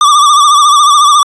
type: tone with vibrato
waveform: square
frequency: 1174 Hz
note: D6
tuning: 1 cent flat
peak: -4 dBFS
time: 0.01-1.23 s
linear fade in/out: 2 ms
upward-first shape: sine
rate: 14 Hz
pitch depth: 72 cents each way
effects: resampled to 22050 Hz